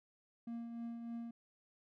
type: tone with tremolo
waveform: triangle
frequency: 233.1 Hz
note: A#3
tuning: in tune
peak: -38 dBFS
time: 0.47-1.31 s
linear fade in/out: 5 ms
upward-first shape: triangle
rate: 3.3 Hz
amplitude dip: 45%
effects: none